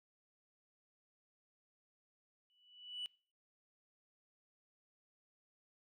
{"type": "tone with exponential growth", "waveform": "sine", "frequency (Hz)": 2960, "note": "F#7", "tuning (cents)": 0, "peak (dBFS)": -36, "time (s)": [2.5, 3.06], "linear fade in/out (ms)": 0, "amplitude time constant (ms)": 120, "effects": ["noise-tail reverb RT60 0.4 s tail -24 dB re dry", "tanh soft clip ceiling -37 dBFS"]}